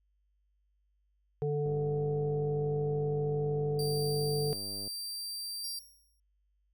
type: harmonic tone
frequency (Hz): 146.83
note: D3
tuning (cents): 0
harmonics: 1 / 3 / 5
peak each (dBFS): -32 / -31 / -45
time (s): 1.42-4.53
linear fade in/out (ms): 0
type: click train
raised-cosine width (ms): 2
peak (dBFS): -34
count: 322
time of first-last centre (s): 1.66-4.876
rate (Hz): 99.8
type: tone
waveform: sawtooth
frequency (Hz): 4699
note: D8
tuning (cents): 0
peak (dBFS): -34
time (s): 3.79-5.79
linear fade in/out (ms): 2
type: tone with exponential decay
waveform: 10% pulse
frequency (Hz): 5588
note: F8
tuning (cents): 0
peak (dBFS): -33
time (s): 5.64-6.2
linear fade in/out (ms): 2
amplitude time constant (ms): 120
effects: added 50 Hz sine -70 dBFS peak until 6.73 s